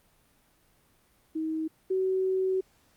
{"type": "tone pair in turn", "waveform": "sine", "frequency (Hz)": [317.1, 377.1], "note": ["D#4", "F#4"], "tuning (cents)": [33, 33], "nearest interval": "minor third", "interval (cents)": 300, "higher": "second", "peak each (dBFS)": [-28, -24], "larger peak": "second", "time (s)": [[1.35, 1.68], [1.9, 2.61]], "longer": "second", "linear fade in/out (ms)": 10, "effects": ["pink hiss -65 dBFS RMS until 2.96 s", "Opus 32 kbps"]}